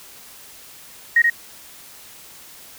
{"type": "tone with echo", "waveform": "sine", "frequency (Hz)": 1877, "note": "A#6", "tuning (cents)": 11, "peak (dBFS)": -10, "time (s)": [1.16, 1.22], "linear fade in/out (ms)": 5, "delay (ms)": 80, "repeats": 1, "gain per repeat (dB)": -3, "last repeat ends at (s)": 1.3, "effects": ["white hiss -43 dBFS RMS until 2.78 s"]}